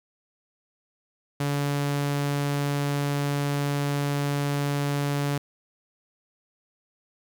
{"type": "tone", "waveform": "sawtooth", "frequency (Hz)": 143, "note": "D3", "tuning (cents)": -46, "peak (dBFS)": -20, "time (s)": [1.4, 5.38], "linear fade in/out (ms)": 5, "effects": ["10-bit"]}